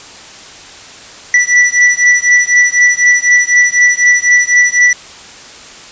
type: beating tone pair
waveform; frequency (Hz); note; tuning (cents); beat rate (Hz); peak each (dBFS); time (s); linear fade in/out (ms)
square; 1962 / 1966; B6 / B6; -12 / -8; 4; -10; 1.34-4.93; 2
effects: white hiss -33 dBFS RMS until 5.91 s + resampled to 16000 Hz